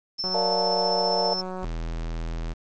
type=tone with tremolo; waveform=sine; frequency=5330 Hz; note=E8; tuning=18 cents sharp; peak=-24 dBFS; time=0.18-1.42 s; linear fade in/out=20 ms; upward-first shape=triangle; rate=15 Hz; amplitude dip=45%
type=click train; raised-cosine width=1 ms; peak=-21 dBFS; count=261; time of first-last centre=0.24-1.645 s; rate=185 Hz
type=chord; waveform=sine; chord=Bb major seventh; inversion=none; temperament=equal; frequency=466.2 / 587.3 / 698.5 / 880 Hz; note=Bb4 / D5 / F5 / A5; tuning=0 / 0 / 0 / 0 cents; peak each=-28 / -28 / -28 / -28 dBFS; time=0.34-1.34 s; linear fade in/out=5 ms
type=tone; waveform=square; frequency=41.2 Hz; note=E1; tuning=in tune; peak=-29 dBFS; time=1.62-2.54 s; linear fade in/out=20 ms
effects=resampled to 16000 Hz + 8-bit